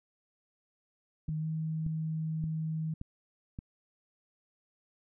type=tone with pitch glide; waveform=sine; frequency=155.56 to 158.55 Hz; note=D#3 to D#3; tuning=0 to +33 cents; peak=-31 dBFS; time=1.28-2.94 s; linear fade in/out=5 ms; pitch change=+33 cents; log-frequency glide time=1.39-1.46 s
type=click train; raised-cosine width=5 ms; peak=-27 dBFS; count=5; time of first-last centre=1.29-3.589 s; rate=1.74 Hz
effects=none